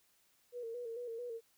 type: tone with vibrato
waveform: sine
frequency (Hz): 471.7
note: A#4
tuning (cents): +20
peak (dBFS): -40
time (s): 0.52-1.41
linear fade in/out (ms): 50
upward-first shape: square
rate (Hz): 4.5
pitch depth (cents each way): 55
effects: white hiss -72 dBFS RMS until 1.57 s